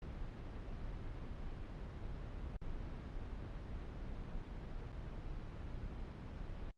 brown noise with dropouts, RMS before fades -45 dBFS, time 0.02-6.71 s, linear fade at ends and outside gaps 2 ms, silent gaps 2.566-2.615 / 4.921-4.926 s, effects low-pass 4000 Hz 12 dB/octave + Opus 32 kbps

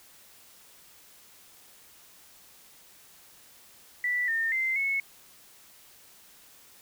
sine tone with pitch steps, 1968 / 1819 / 2078 / 2196 Hz, B6 / A#6 / C7 / C#7, -7 / -43 / -12 / -17 cents, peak -25 dBFS, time 4.04-5 s, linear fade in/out 2 ms, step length 240 ms, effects white hiss -55 dBFS RMS until 6.81 s

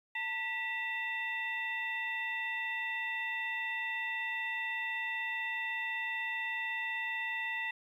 harmonic tone with a mistuned harmonic, 896 Hz, A5, 31 cents sharp, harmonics 1 / 2 / 3 / 4, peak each -43 / -35 / -40 / -49 dBFS, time 0.15-7.71 s, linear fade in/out 5 ms, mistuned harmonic 2, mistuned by +150 cents, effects 11-bit

